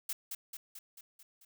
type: noise with echo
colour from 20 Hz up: blue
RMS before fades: -36 dBFS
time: 0.09-0.13 s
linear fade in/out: 5 ms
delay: 220 ms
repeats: 6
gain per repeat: -4 dB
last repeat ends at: 1.45 s
effects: none